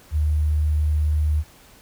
sine tone with sample-and-hold, 75.9 Hz, D#2, 42 cents flat, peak -17 dBFS, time 0.11-1.44 s, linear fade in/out 50 ms, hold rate 11025 Hz, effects pink hiss -50 dBFS RMS until 1.81 s

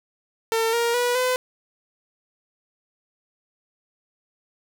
sawtooth tone with pitch steps, 451.6 / 469.1 / 487.4 / 506.3 Hz, A4 / A#4 / B4 / B4, +45 / +11 / -23 / +43 cents, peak -16 dBFS, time 0.52-1.36 s, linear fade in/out 0 ms, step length 210 ms, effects 9-bit

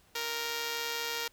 5% pulse tone with amplitude modulation, 466.2 Hz, A#4, in tune, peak -19 dBFS, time 0.15-1.28 s, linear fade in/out 5 ms, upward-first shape sine, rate 144 Hz, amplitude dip 45%, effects pink hiss -64 dBFS RMS until 1.32 s

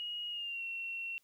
sine tone with pitch glide, 2885 to 2723 Hz, F#7 to F7, -44 to -44 cents, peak -37 dBFS, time 0-1.18 s, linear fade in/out 0 ms, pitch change -100 cents, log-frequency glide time 0.3-0.63 s, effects white hiss -73 dBFS RMS until 1.23 s

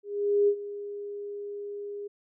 sine tone with ADSR envelope, 408.1 Hz, G#4, 30 cents flat, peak -18 dBFS, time 0.03-2.08 s, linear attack 450 ms, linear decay 71 ms, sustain -16 dB, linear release 13 ms, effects none

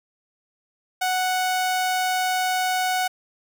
sawtooth tone, 740 Hz, F#5, in tune, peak -17 dBFS, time 1.01-3.08 s, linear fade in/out 10 ms, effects none

